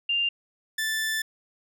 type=tone pair in turn; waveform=sine / sawtooth; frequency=2794 / 1760.1 Hz; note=F7 / A6; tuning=0 / 0 cents; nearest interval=minor sixth; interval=800 cents; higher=first; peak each=-22 dBFS; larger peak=neither; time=0.09-0.29 / 0.78-1.22 s; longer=second; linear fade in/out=5 ms; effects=none